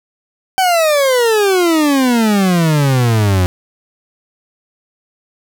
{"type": "exponential sweep", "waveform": "40% pulse", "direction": "down", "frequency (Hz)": [772, 88.4], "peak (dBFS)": -9, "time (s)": [0.58, 3.46], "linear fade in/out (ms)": 0, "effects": []}